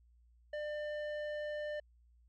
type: tone with low-pass filter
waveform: square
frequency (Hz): 598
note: D5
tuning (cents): +31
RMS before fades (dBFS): -40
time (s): 0.53-1.8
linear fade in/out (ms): 5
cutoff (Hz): 2200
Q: 0.99
effects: added 59 Hz sine -63 dBFS peak until 2.28 s